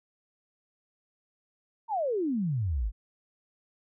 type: exponential sweep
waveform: sine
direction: down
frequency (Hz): 945 to 44.64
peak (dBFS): -26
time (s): 1.88-2.92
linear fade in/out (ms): 50
effects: none